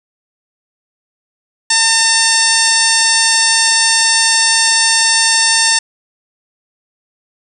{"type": "harmonic tone with a mistuned harmonic", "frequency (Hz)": 903, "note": "A5", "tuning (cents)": 45, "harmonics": [1, 2, 3, 4, 5, 6, 7, 8, 9, 10], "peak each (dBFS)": [-20, -16, -21, -21, -18, -16, -19, -21, -17, -21], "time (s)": [1.7, 5.79], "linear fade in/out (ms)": 5, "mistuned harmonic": 7, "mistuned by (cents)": -40, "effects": ["7-bit"]}